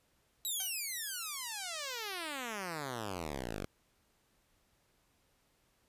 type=exponential sweep; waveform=5% pulse; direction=down; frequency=3949 to 45.56 Hz; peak=-27 dBFS; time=0.45-3.65 s; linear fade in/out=0 ms
type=tone with exponential decay; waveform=5% pulse; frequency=761 Hz; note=F#5; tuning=48 cents sharp; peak=-28 dBFS; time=0.6-0.77 s; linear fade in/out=2 ms; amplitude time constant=36 ms
effects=pink hiss -73 dBFS RMS until 5.88 s + resampled to 32000 Hz